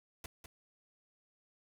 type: noise with echo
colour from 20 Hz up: pink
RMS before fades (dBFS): -45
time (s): 0.24-0.26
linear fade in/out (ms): 2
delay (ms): 200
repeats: 1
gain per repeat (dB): -7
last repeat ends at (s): 0.46
effects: none